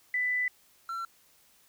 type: tone pair in turn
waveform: sine / triangle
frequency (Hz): 1992 / 1353.6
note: B6 / E6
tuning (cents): +14 / +45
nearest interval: perfect fifth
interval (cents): 669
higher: first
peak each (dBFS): -26 / -31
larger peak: first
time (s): 0.14-0.48 / 0.89-1.05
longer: first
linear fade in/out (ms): 2
effects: white hiss -63 dBFS RMS until 1.68 s